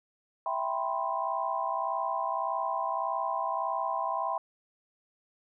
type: chord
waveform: sine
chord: C major seventh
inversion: first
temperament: equal with one note detuned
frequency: 659.3 / 784 / 987.8 / 1049.5 Hz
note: E5 / G5 / B5 / C6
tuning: 0 / 0 / 0 / +5 cents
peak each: -35 / -34 / -33 / -34 dBFS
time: 0.46-4.38 s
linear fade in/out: 2 ms
effects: none